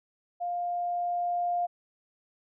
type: tone with level ramp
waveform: sine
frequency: 703 Hz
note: F5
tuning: 11 cents sharp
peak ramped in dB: -29 to -25 dBFS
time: 0.4-1.67 s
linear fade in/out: 20 ms
effects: none